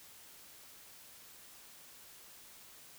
silence, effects white hiss -56 dBFS RMS until 2.98 s

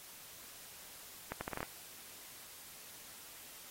accelerating click train, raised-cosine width 0.5 ms, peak -24 dBFS, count 7, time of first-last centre 1.32-1.63 s, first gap 90 ms, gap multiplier 0.77, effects white hiss -53 dBFS RMS until 3.7 s + AAC 48 kbps

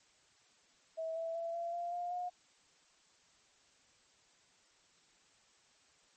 sine tone with pitch steps, 648 / 658.9 / 670.1 / 681.4 / 692.9 / 704.6 / 716.5 Hz, E5 / E5 / E5 / F5 / F5 / F5 / F5, -30 / -1 / +28 / -43 / -14 / +15 / +44 cents, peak -36 dBFS, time 0.97-2.3 s, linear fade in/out 20 ms, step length 190 ms, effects white hiss -68 dBFS RMS until 6.16 s + MP3 32 kbps

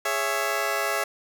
15% pulse chord, C# minor, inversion second, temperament just, 415.8 / 554.4 / 665.2 Hz, G#4 / C#5 / E5, +2 / 0 / +16 cents, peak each -24 / -23 / -21 dBFS, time 0.05-1.04 s, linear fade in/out 5 ms, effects none

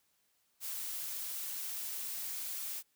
blue noise, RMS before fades -40 dBFS, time 0.6-2.83 s, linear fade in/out 50 ms, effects white hiss -75 dBFS RMS until 2.95 s

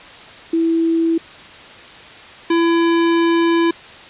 sine / square tone pair in turn, 329.6 / 335.4 Hz, E4 / E4, 0 / +30 cents, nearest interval unison, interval 30 cents, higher second, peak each -13 dBFS, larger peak neither, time 0.53-1.18 / 2.5-3.71 s, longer second, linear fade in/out 5 ms, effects white hiss -38 dBFS RMS until 4.09 s + resampled to 8000 Hz

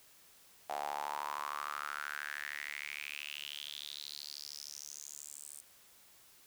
sawtooth tone with high-pass filter sweep, 73 Hz, D2, 10 cents flat, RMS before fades -43 dBFS, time 0.69-5.61 s, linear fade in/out 10 ms, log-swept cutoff 730 to 8800 Hz, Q 6.4, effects white hiss -62 dBFS RMS until 6.46 s

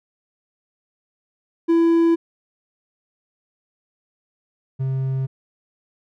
triangle tone pair in turn, 333.5 / 132.81 Hz, E4 / C3, +20 / +26 cents, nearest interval octave + major third, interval 1594 cents, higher first, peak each -11 / -18 dBFS, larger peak first, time 1.68-2.16 / 4.79-5.27 s, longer neither, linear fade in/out 20 ms, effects none

